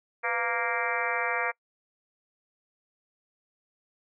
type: harmonic tone with a mistuned harmonic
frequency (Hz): 233.1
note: A#3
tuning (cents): 0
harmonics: 2 / 3 / 4 / 5 / 6 / 7 / 8 / 9 / 10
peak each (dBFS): -35 / -35 / -35 / -35 / -35 / -35 / -35 / -35 / -35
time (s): 0.23-1.52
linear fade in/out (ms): 20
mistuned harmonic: 2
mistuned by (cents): +110
effects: noise-tail reverb RT60 0.1 s tail -25 dB re dry